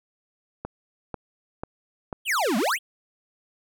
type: click train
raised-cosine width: 1 ms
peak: -17 dBFS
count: 4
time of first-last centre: 0.65-2.128 s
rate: 2.03 Hz
type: exponential two-way sweep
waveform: square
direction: down then up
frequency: 3404 to 195.2 to 3404 Hz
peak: -22 dBFS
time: 2.25-2.79 s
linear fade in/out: 50 ms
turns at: 2.57 s
effects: none